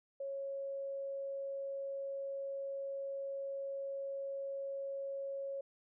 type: tone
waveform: sine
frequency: 550 Hz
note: C#5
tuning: 14 cents flat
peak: -38 dBFS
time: 0.2-5.61 s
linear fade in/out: 5 ms
effects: none